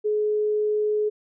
sine tone, 423.2 Hz, G#4, 33 cents sharp, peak -20 dBFS, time 0.04-1.1 s, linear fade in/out 20 ms, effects none

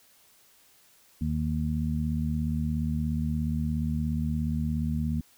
harmonic tone, 77 Hz, D#2, 17 cents flat, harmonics 1 / 2 / 3, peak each -30 / -30 / -30 dBFS, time 1.21-5.21 s, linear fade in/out 5 ms, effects white hiss -60 dBFS RMS until 5.37 s

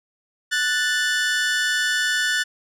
sawtooth tone pair together, 1480.4 / 1760 Hz, F#6 / A6, 0 / 0 cents, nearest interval minor third, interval 300 cents, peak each -19 / -18 dBFS, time 0.51-2.44 s, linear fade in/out 20 ms, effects low-pass 9000 Hz 12 dB/octave

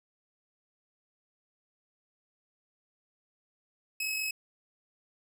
sawtooth tone with amplitude modulation, 2567 Hz, E7, 47 cents flat, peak -26 dBFS, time 4-4.31 s, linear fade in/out 5 ms, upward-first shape sine, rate 47 Hz, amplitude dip 35%, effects none

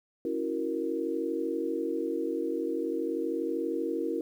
sine chord, F# dominant seventh, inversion second, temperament equal, 277.2 / 329.6 / 370 / 466.2 Hz, C#4 / E4 / F#4 / A#4, 0 / 0 / 0 / 0 cents, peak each -36 / -32 / -36 / -33 dBFS, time 0.25-4.21 s, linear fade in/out 2 ms, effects 10-bit

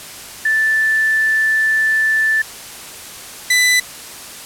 sine / sawtooth tone pair in turn, 1760 / 1996.1 Hz, A6 / B6, 0 / +18 cents, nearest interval major second, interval 218 cents, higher second, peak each -12 / -7 dBFS, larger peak second, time 0.45-2.42 / 3.5-3.8 s, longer first, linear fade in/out 5 ms, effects white hiss -33 dBFS RMS until 4.45 s + low-pass 12000 Hz 12 dB/octave

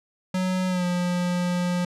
square tone with pitch glide, 185 to 177.67 Hz, F#3 to F3, 0 to +30 cents, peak -23 dBFS, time 0.34-1.85 s, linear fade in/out 5 ms, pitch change -70 cents, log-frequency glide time 0.68-0.85 s, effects low-pass 9000 Hz 12 dB/octave

